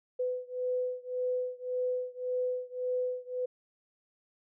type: beating tone pair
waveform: sine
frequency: 501 / 502.8 Hz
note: B4 / B4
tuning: +25 / +31 cents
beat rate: 1.8 Hz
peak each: -33 / -34 dBFS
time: 0.19-3.46 s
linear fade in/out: 10 ms
effects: none